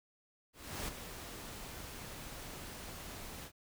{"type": "noise with ADSR envelope", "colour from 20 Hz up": "pink", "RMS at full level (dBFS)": -39, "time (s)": [0.53, 3.52], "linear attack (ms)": 350, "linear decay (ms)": 13, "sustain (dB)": -8, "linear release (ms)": 74, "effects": []}